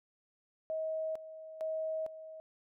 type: tone with tremolo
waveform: sine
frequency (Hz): 635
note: D#5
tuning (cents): +35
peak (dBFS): -33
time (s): 0.7-2.4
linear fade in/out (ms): 0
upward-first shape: square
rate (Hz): 1.1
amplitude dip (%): 75
effects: none